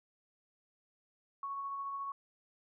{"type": "tone with tremolo", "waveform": "sine", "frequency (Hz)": 1108.7, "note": "C#6", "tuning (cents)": 0, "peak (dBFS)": -36, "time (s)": [1.43, 2.12], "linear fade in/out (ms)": 2, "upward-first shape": "sine", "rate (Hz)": 14, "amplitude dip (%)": 25, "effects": []}